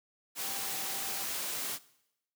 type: tone in noise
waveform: sine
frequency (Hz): 784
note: G5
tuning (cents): 0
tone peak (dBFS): -47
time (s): 0.39-1.27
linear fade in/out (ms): 50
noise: white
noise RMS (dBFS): -36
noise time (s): 0.35-1.79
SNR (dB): -14
effects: noise-tail reverb RT60 0.8 s tail -19 dB re dry + high-pass 150 Hz 12 dB/octave